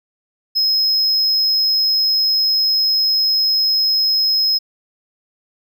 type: tone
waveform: triangle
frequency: 5130 Hz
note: E8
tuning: 48 cents flat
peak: -12 dBFS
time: 0.55-4.59 s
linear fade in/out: 20 ms
effects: none